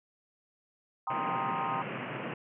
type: chord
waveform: sine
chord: C minor seventh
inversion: second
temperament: equal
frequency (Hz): 784 / 932.3 / 1046.5 / 1244.5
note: G5 / Bb5 / C6 / Eb6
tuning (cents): 0 / 0 / 0 / 0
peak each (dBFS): -36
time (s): 1.07-1.82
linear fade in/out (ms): 2
type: band-pass noise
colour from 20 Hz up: pink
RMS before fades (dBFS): -38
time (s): 1.1-2.34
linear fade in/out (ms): 5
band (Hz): 120 to 2900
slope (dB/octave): 96
effects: none